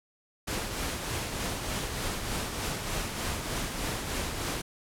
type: noise with tremolo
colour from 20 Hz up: pink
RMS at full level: -31 dBFS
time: 0.47-4.62 s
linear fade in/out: 10 ms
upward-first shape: triangle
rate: 3.3 Hz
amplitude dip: 45%
effects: low-pass 12000 Hz 12 dB/octave

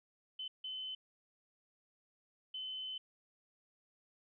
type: tone bursts at uneven times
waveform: sine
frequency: 3045 Hz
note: F#7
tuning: 49 cents sharp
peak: -40 dBFS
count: 3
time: 0.39-0.48 / 0.64-0.95 / 2.54-2.98 s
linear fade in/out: 5 ms
effects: none

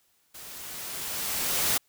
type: noise with level ramp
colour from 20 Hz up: white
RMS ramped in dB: -44 to -24 dBFS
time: 0.34-1.78 s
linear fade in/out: 10 ms
effects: white hiss -68 dBFS RMS until 1.88 s

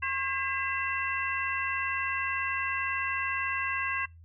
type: harmonic tone with a mistuned harmonic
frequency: 538 Hz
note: C5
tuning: 48 cents sharp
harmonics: 2 / 3 / 4 / 5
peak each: -34 / -34 / -34 / -34 dBFS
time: 0.02-4.06 s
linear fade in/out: 10 ms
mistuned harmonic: 4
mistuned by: -110 cents
effects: noise-tail reverb RT60 0.2 s tail -23 dB re dry + added 83 Hz sine -49 dBFS peak until 4.24 s

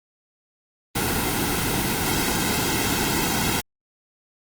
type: noise with comb filter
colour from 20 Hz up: pink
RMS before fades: -23 dBFS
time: 0.95-3.61 s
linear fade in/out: 10 ms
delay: 1.7 ms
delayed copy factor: -0.7
effects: Opus 24 kbps

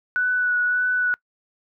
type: tone with vibrato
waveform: sine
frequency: 1480 Hz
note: F#6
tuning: in tune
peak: -18 dBFS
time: 0.16-1.14 s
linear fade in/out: 0 ms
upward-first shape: sine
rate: 1.7 Hz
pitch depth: 17 cents each way
effects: noise-tail reverb RT60 0.1 s tail -24 dB re dry

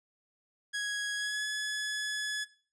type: tone with pitch glide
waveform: sawtooth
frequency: 1661.2 to 1702 Hz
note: G#6 to G#6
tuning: 0 to +42 cents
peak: -28 dBFS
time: 0.73-2.45 s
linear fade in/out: 20 ms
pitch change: +42 cents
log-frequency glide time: 1.15-1.44 s
effects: noise-tail reverb RT60 0.4 s tail -17 dB re dry + resampled to 22050 Hz

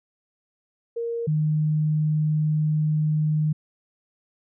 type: tone pair in turn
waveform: sine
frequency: 466.2 / 153.43 Hz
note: A#4 / D#3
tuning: 0 / -24 cents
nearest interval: octave + perfect fifth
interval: 1924 cents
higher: first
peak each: -25 / -19 dBFS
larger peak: second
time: 0.96-1.27 / 1.27-3.53 s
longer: second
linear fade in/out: 10 ms
effects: none

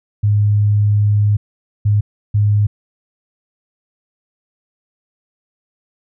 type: tone bursts at uneven times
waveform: sine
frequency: 103.83 Hz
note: G#2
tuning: in tune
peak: -10 dBFS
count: 3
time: 0.23-1.37 / 1.85-2.01 / 2.34-2.67 s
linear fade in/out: 10 ms
effects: none

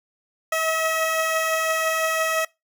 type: beating tone pair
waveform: 15% pulse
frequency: 637 / 642.9 Hz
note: D#5 / E5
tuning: +41 / -43 cents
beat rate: 5.9 Hz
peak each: -24 / -15 dBFS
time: 0.52-2.45 s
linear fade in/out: 5 ms
effects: noise-tail reverb RT60 0.2 s tail -22 dB re dry

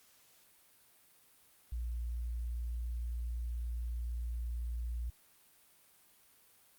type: tone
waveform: sine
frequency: 59 Hz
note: A#1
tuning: 22 cents sharp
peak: -35 dBFS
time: 1.72-5.1 s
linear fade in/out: 5 ms
effects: white hiss -65 dBFS RMS until 6.78 s + Opus 48 kbps

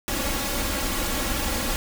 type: noise with comb filter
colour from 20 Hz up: pink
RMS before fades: -26 dBFS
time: 0.08-1.76 s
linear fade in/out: 0 ms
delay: 3.6 ms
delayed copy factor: +0.65
effects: none

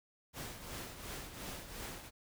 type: noise with tremolo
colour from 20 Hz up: pink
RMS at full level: -43 dBFS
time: 0.33-2.11 s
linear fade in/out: 50 ms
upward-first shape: triangle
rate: 2.8 Hz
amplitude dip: 65%
effects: none

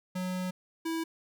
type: tone pair in turn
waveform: square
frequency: 183.5 / 327 Hz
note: F#3 / E4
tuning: -14 / -14 cents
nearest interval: minor seventh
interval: 1000 cents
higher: second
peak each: -32 / -31 dBFS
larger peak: second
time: 0.15-0.51 / 0.85-1.04 s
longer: first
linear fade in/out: 10 ms
effects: none

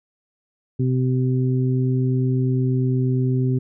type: harmonic tone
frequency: 128.5 Hz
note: C3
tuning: 31 cents flat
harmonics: 1 / 2 / 3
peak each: -18 / -24 / -28 dBFS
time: 0.79-3.59 s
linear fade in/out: 10 ms
effects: none

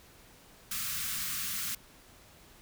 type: band-stop noise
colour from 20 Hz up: white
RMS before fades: -35 dBFS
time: 0.71-1.75 s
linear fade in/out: 5 ms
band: 240 to 1100 Hz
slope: 96 dB/octave
effects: pink hiss -57 dBFS RMS until 2.61 s

